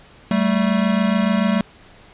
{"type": "tone pair together", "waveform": "square", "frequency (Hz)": [193.11, 220.1], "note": ["G3", "A3"], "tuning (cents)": [-26, 1], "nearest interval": "major second", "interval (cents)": 227, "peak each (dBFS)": -19, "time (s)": [0.31, 1.61], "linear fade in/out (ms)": 2, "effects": ["pink hiss -47 dBFS RMS until 2.13 s", "resampled to 8000 Hz"]}